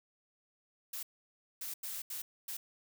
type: noise bursts at uneven times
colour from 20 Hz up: blue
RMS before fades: -41 dBFS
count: 5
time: 0.93-1.03 / 1.61-1.74 / 1.83-2.02 / 2.1-2.22 / 2.48-2.57 s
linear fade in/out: 5 ms
effects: none